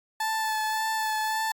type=tone with vibrato; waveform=30% pulse; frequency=874 Hz; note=A5; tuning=12 cents flat; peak=-23 dBFS; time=0.2-1.52 s; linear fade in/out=5 ms; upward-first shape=sine; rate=1.8 Hz; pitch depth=18 cents each way; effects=AAC 64 kbps